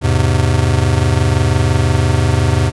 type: chord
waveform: square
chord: E augmented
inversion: none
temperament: just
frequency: 82.41 / 103.01 / 128.76 Hz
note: E2 / G#2 / B#2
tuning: 0 / -14 / -27 cents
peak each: -16 dBFS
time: 0.01-2.72 s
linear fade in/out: 50 ms
effects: resampled to 24000 Hz